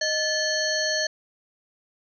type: harmonic tone with a mistuned harmonic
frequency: 621 Hz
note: D#5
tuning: 3 cents flat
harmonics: 1 / 3 / 5 / 7 / 9 / 10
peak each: -28 / -27 / -37 / -27 / -39 / -32 dBFS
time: 0.01-1.07 s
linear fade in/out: 5 ms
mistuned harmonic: 3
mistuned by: -120 cents
effects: none